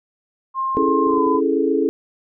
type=tone with pitch glide; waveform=sine; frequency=1061 to 1009.6 Hz; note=C6 to B5; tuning=+24 to +38 cents; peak=-19 dBFS; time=0.54-1.41 s; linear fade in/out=50 ms; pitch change=-86 cents; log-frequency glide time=1.05-1.24 s
type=clicks; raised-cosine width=2 ms; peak=-28 dBFS; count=9; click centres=0.75 / 0.825 / 0.887 / 1.069 / 1.106 / 1.14 / 1.178 / 1.267 / 1.351 s
type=chord; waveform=sine; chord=A major seventh; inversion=first; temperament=just; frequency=275 / 330 / 412.5 / 440 Hz; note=C#4 / E4 / G#4 / A4; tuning=-14 / +2 / -12 / 0 cents; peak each=-21 dBFS; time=0.77-1.89 s; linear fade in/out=0 ms
effects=none